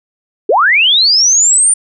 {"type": "linear sweep", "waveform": "sine", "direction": "up", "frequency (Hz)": [354.6, 9240], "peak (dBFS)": -6, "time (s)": [0.49, 1.74], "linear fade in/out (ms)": 5, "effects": []}